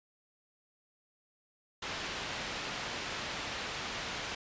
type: low-pass noise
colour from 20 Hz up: white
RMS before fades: -39 dBFS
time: 1.82-4.35 s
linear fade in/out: 5 ms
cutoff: 3500 Hz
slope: 12 dB/octave
effects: resampled to 16000 Hz